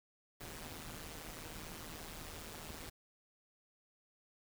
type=noise with amplitude modulation; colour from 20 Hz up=pink; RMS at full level=-45 dBFS; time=0.4-2.9 s; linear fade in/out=10 ms; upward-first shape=sine; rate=158 Hz; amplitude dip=75%; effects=none